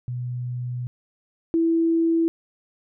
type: tone pair in turn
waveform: sine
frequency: 123.47 / 330.2 Hz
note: B2 / E4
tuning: 0 / +3 cents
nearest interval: octave + perfect fourth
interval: 1703 cents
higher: second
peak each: -26 / -17 dBFS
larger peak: second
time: 0.08-0.87 / 1.54-2.28 s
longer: first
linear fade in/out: 0 ms
effects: none